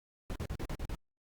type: noise bursts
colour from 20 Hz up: brown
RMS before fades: -37 dBFS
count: 7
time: 0.3-0.95 s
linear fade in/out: 0 ms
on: 56 ms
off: 43 ms
effects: Opus 48 kbps